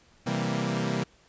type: chord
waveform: sawtooth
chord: C dominant seventh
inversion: none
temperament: equal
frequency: 130.81 / 164.81 / 196 / 233.1 Hz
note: C3 / E3 / G3 / Bb3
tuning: 0 / 0 / 0 / 0 cents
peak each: -28 dBFS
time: 0.26-1.04 s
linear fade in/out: 10 ms
effects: pink hiss -60 dBFS RMS until 1.28 s + resampled to 16000 Hz